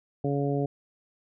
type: harmonic tone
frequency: 141.3 Hz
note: C#3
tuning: 34 cents sharp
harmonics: 1 / 2 / 3 / 4 / 5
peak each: -28 / -30 / -30 / -35 / -36 dBFS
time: 0.24-0.66 s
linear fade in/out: 5 ms
effects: none